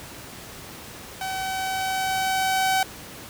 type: tone with level ramp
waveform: sawtooth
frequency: 761 Hz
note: F#5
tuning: 48 cents sharp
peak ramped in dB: -24 to -15 dBFS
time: 1.21-2.83 s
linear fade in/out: 2 ms
effects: pink hiss -40 dBFS RMS until 3.29 s + high-pass 60 Hz 12 dB/octave